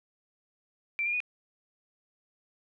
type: tone with pitch steps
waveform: sine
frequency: 2349 / 2408 / 2469 Hz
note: D7 / D7 / D#7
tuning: 0 / +43 / -14 cents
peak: -27 dBFS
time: 0.99-1.203 s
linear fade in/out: 0 ms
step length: 71 ms
effects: none